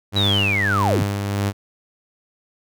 sawtooth tone with tremolo, 100.4 Hz, G2, 42 cents sharp, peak -14 dBFS, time 0.12-1.53 s, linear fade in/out 50 ms, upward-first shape sine, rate 1.6 Hz, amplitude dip 40%
sine linear sweep, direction down, 3951 to 84.2 Hz, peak -18 dBFS, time 0.16-1.03 s, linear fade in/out 5 ms
effects none

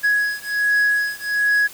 triangle beating tone pair, 1670 / 1671.3 Hz, G#6 / G#6, +9 / +10 cents, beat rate 1.3 Hz, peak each -18 dBFS, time 0.03-1.68 s, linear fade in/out 20 ms, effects white hiss -40 dBFS RMS until 1.73 s

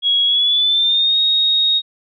sine tone with pitch glide, 3322 to 3750 Hz, G#7 to A#7, 0 to +10 cents, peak -12 dBFS, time 0.02-1.82 s, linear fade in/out 50 ms, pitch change +210 cents, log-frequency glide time 0.25-1.19 s, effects none

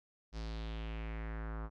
square tone with low-pass filter sweep, 55 Hz, A1, in tune, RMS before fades -41 dBFS, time 0.32-1.7 s, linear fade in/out 50 ms, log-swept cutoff 5300 to 1200 Hz, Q 2.7, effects none

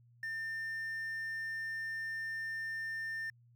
triangle tone with quantisation, 1800 Hz, A6, 39 cents sharp, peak -35 dBFS, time 0.23-3.3 s, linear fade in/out 2 ms, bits 10, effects added 119 Hz sine -61 dBFS peak until 3.55 s

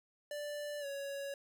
square tone with pitch glide, 587.3 to 558.2 Hz, D5 to C#5, 0 to +12 cents, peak -40 dBFS, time 0.31-1.34 s, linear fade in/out 2 ms, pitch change -88 cents, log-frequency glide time 0.8-0.86 s, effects none

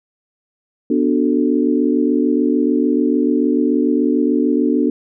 sine chord, B minor seventh, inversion none, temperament equal, 246.9 / 293.7 / 370 / 440 Hz, B3 / D4 / F#4 / A4, 0 / 0 / 0 / 0 cents, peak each -17 / -16 / -21 / -22 dBFS, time 0.9-4.9 s, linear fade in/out 5 ms, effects none

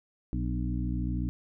harmonic tone with a mistuned harmonic, 60.6 Hz, B1, 32 cents flat, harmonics 1 / 2 / 3 / 4 / 5, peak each -31 / -34 / -36 / -37 / -38 dBFS, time 0.33-1.29 s, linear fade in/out 0 ms, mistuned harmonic 4, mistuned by +48 cents, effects none

